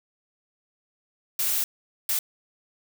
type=noise bursts at uneven times; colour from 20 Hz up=blue; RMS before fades=-25 dBFS; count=2; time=1.39-1.64 / 2.09-2.19 s; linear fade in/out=2 ms; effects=none